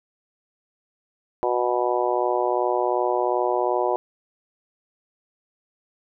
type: harmonic tone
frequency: 122.7 Hz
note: B2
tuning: 11 cents flat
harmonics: 3 / 4 / 5 / 6 / 7 / 8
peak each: -25 / -27 / -26 / -27 / -29 / -28 dBFS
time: 1.43-3.96 s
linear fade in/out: 0 ms
effects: none